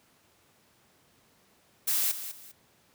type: noise with echo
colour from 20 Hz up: blue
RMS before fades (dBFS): -27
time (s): 1.87-2.12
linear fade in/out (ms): 10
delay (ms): 200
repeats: 2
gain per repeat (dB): -11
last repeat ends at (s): 2.52
effects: pink hiss -64 dBFS RMS until 2.94 s + high-pass 100 Hz 12 dB/octave